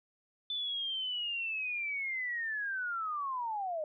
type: linear sweep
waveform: sine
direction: down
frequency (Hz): 3520 to 596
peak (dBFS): -33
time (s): 0.5-3.84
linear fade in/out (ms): 2
effects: none